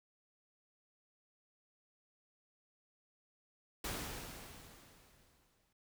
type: noise with exponential decay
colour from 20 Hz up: pink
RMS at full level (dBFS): -39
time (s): 3.84-5.73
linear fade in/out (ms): 5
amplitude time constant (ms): 410
effects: none